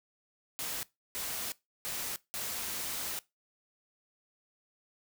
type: noise bursts at uneven times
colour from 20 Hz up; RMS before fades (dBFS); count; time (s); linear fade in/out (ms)
white; -37; 4; 0.59-0.83 / 1.15-1.52 / 1.85-2.16 / 2.34-3.19; 0
effects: noise-tail reverb RT60 0.2 s tail -20 dB re dry